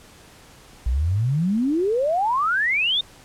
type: exponential sweep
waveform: sine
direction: up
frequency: 56.4 to 3715 Hz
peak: -18 dBFS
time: 0.86-3.01 s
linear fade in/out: 5 ms
effects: pink hiss -48 dBFS RMS until 3.24 s + low-pass 11000 Hz 12 dB/octave